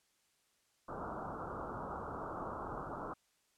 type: low-pass noise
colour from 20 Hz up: white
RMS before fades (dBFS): -43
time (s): 0.88-3.14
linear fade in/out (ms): 10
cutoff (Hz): 1400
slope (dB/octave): 96
effects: white hiss -75 dBFS RMS until 3.57 s + low-pass 10000 Hz 12 dB/octave